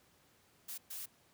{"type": "noise bursts at uneven times", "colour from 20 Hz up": "blue", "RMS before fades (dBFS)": -44, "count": 2, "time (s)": [[0.68, 0.78], [0.9, 1.06]], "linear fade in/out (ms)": 10, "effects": ["pink hiss -68 dBFS RMS until 1.33 s", "high-pass 80 Hz 12 dB/octave"]}